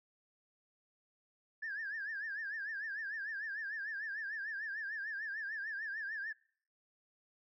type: tone with vibrato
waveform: sine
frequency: 1697 Hz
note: G#6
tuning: 37 cents sharp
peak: -37 dBFS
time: 1.62-6.33 s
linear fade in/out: 10 ms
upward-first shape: triangle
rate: 6.7 Hz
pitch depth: 150 cents each way
effects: noise-tail reverb RT60 0.6 s tail -26 dB re dry + tanh soft clip ceiling -34 dBFS